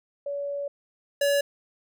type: tone pair in turn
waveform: sine / square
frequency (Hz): 568 / 568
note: C#5 / C#5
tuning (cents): +42 / +42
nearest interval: unison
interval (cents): 0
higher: neither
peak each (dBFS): -28 / -21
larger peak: second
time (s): 0.26-0.68 / 1.21-1.41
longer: first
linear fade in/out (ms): 5
effects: none